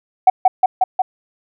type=tone with echo; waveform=sine; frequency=750 Hz; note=F#5; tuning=23 cents sharp; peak=-3 dBFS; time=0.27-0.3 s; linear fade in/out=5 ms; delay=180 ms; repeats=4; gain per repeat=-2 dB; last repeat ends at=1.02 s; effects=tanh soft clip ceiling 0 dBFS